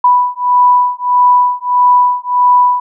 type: beating tone pair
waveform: sine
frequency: 987 / 988.6 Hz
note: B5 / B5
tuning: -1 / +1 cents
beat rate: 1.6 Hz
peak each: -10 dBFS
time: 0.04-2.8 s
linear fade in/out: 5 ms
effects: none